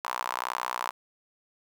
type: tone with high-pass filter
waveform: sawtooth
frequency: 61.74 Hz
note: B1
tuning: in tune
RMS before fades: -33 dBFS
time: 0.04-0.91 s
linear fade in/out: 10 ms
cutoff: 1000 Hz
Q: 4.1
effects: 9-bit